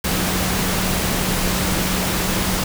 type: tone in noise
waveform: sine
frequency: 185 Hz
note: F#3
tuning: in tune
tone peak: -25 dBFS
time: 0.04-2.64 s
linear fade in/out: 5 ms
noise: pink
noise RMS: -21 dBFS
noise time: 0.04-2.64 s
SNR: -7 dB
effects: none